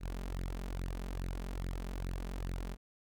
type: tone with flanger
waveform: sawtooth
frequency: 44.72 Hz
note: F1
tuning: 42 cents sharp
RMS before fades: -39 dBFS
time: 0-2.77 s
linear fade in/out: 50 ms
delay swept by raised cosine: 0.45 to 5.05 ms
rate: 2.4 Hz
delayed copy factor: +0.7
effects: none